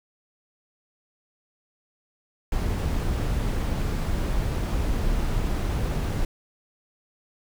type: noise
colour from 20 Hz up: brown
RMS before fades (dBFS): -25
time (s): 2.52-6.25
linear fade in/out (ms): 2
effects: none